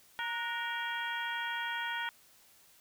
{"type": "harmonic tone with a mistuned harmonic", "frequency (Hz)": 466.2, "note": "A#4", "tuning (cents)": 0, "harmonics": [2, 3, 4, 5, 6, 7], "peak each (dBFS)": [-39, -38, -39, -45, -47, -43], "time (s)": [0.19, 2.09], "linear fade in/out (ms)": 0, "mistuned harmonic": 3, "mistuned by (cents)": 75, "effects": ["white hiss -62 dBFS RMS until 2.8 s"]}